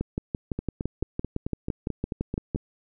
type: two click trains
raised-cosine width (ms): 3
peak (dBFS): -16 / -14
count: 10 / 16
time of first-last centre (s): 0.59-2.559 / 0.01-2.548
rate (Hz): 4.57 / 5.91
effects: none